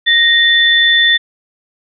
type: tone pair together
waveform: sine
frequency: 1864.7 / 3517 Hz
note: A#6 / A7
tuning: 0 / -1 cents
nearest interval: major seventh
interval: 1099 cents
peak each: -10 dBFS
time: 0.06-1.18 s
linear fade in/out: 20 ms
effects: none